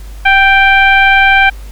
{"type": "tone with frequency modulation", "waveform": "sine", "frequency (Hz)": 1568, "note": "G6", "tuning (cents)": 0, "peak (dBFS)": -4, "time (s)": [0.25, 1.5], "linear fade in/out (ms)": 10, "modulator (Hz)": 789, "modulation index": 1.3, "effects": ["added 50 Hz sine -25 dBFS peak until 1.71 s", "pink hiss -40 dBFS RMS until 1.71 s"]}